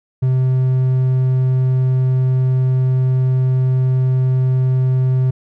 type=tone; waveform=triangle; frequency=129.3 Hz; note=C3; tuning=20 cents flat; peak=-10 dBFS; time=0.22-5.31 s; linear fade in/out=10 ms; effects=none